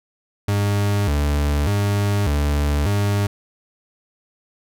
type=tone with vibrato; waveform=40% pulse; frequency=86 Hz; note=F2; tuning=26 cents flat; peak=-16 dBFS; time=0.48-3.27 s; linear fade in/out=5 ms; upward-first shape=square; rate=0.84 Hz; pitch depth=290 cents each way; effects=none